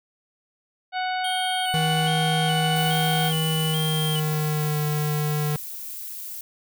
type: harmonic tone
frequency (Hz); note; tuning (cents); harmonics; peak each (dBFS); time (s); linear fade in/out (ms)
740; F#5; 0; 1 / 2 / 3 / 4 / 5 / 6; -25 / -31 / -35 / -37 / -39 / -41; 0.92-3.32; 50
type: tone with vibrato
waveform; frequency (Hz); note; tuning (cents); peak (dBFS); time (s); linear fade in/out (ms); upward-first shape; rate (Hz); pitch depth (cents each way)
square; 3082; G7; -30; -28; 1.24-4.2; 5; square; 1.2; 62
type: tone with pitch glide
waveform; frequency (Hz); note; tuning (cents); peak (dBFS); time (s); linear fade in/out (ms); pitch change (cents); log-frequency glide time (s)
square; 159 to 150.08; D#3 to D3; +38 to +38; -23; 1.74-5.56; 0; -100; 3.48-4.86
type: noise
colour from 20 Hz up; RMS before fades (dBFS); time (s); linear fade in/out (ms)
violet; -35; 2.76-6.41; 2
effects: none